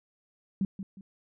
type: tone with echo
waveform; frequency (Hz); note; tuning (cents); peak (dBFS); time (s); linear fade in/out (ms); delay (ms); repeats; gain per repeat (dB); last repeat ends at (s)
sine; 193.5; G3; -22; -24; 0.61-0.65; 2; 180; 2; -10; 1.01
effects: none